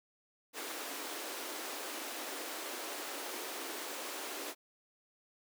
pink high-pass noise, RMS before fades -42 dBFS, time 0.53-4.55 s, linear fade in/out 50 ms, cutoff 280 Hz, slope 48 dB/octave, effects none

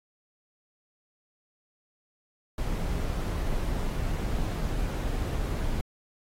brown noise, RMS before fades -29 dBFS, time 2.58-5.81 s, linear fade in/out 2 ms, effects AAC 48 kbps

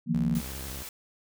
sine chord, Eb suspended second, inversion none, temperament equal, 155.56 / 174.61 / 233.1 Hz, Eb3 / F3 / Bb3, 0 / 0 / 0 cents, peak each -30 / -28 / -27 dBFS, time 0.06-0.42 s, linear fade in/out 50 ms
sawtooth tone with vibrato, 66.8 Hz, C2, 36 cents sharp, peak -34 dBFS, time 0.14-0.83 s, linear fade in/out 0 ms, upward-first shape sine, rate 12 Hz, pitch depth 130 cents each way
white noise, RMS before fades -41 dBFS, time 0.35-0.89 s, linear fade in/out 2 ms
effects none

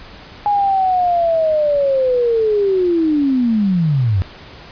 sine linear sweep, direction down, 830.6 to 87.31 Hz, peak -12 dBFS, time 0.46-4.22 s, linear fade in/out 0 ms, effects pink hiss -38 dBFS RMS until 4.71 s + resampled to 11025 Hz

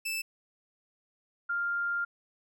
sawtooth / sine tone pair in turn, 2637 / 1398.5 Hz, E7 / F6, 0 / +2 cents, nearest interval major seventh, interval 1098 cents, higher first, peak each -28 dBFS, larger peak neither, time 0.05-0.22 / 1.49-2.05 s, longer second, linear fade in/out 10 ms, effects none

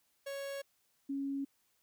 45% pulse / sine tone pair in turn, 554.4 / 276.3 Hz, C#5 / C#4, 0 / -6 cents, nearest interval octave, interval 1206 cents, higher first, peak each -39 / -34 dBFS, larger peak second, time 0.26-0.62 / 1.09-1.45 s, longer neither, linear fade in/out 10 ms, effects white hiss -75 dBFS RMS until 1.82 s

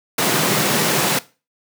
pink high-pass noise, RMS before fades -18 dBFS, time 0.18-1.19 s, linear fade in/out 5 ms, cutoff 130 Hz, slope 48 dB/octave, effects noise-tail reverb RT60 0.3 s tail -18 dB re dry

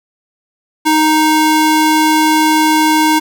square ring-modulated tone, 622.3 Hz, D#5, in tune, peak -6 dBFS, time 0.85-3.2 s, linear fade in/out 20 ms, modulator 311 Hz, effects none

